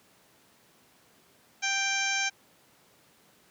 harmonic tone, 786 Hz, G5, 4 cents sharp, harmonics 1 / 2 / 3 / 4 / 5 / 6 / 7 / 8 / 9, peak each -36 / -32 / -30 / -37 / -40 / -45 / -37 / -34 / -46 dBFS, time 1.62-2.3 s, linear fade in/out 20 ms, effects pink hiss -61 dBFS RMS until 3.5 s + high-pass 150 Hz 12 dB/octave

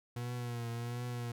40% pulse tone with vibrato, 119.7 Hz, A#2, 46 cents sharp, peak -36 dBFS, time 0.16-1.32 s, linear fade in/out 5 ms, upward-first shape triangle, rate 1.4 Hz, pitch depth 49 cents each way, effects none

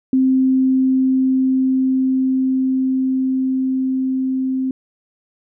sine tone with level ramp, 261.6 Hz, C4, in tune, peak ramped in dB -11 to -17 dBFS, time 0.13-4.71 s, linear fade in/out 2 ms, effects none

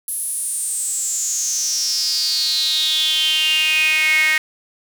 sawtooth tone with high-pass filter sweep, 311.8 Hz, D#4, 4 cents sharp, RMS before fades -19 dBFS, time 0.08-4.38 s, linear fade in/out 2 ms, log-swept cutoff 11000 to 2000 Hz, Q 9, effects none

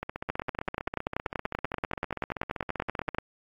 two click trains, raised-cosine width 0.5 ms, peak -18 / -13 dBFS, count 49 / 31, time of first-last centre 0.03-3.147 / 0.3-3.185 s, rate 15.4 / 10.4 Hz, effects AAC 32 kbps

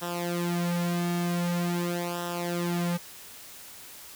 sawtooth tone with flanger, 173.9 Hz, F3, 7 cents flat, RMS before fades -29 dBFS, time 0.01-2.98 s, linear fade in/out 20 ms, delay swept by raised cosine 0.44 to 3.74 ms, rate 0.45 Hz, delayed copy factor -0.85, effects white hiss -46 dBFS RMS until 4.15 s

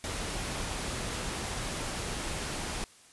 pink noise, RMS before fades -35 dBFS, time 0.04-2.84 s, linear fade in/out 0 ms, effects white hiss -57 dBFS RMS until 3.12 s + resampled to 24000 Hz

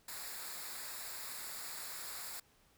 white noise with comb filter, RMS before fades -45 dBFS, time 0.08-2.4 s, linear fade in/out 5 ms, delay 0.33 ms, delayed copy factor -0.65, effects pink hiss -69 dBFS RMS until 2.77 s

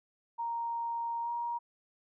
sine tone with pitch glide, 932.3 to 944.8 Hz, A#5 to A#5, 0 to +23 cents, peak -32 dBFS, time 0.38-1.59 s, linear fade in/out 20 ms, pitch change +23 cents, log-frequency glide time 1.22-1.3 s, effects none

